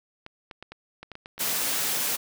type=clicks; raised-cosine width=0.3 ms; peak=-24 dBFS; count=9; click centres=0.264 / 0.512 / 0.626 / 0.72 / 1.03 / 1.117 / 1.154 / 1.259 / 1.38 s
type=high-pass noise; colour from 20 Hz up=white; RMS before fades=-27 dBFS; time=1.39-2.17 s; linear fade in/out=20 ms; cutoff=140 Hz; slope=24 dB/octave
effects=none